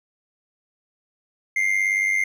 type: tone with amplitude modulation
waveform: triangle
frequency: 2103 Hz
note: C7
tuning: 8 cents sharp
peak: -14 dBFS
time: 1.56-2.24 s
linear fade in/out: 5 ms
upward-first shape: sine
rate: 98.2 Hz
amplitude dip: 65%
effects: none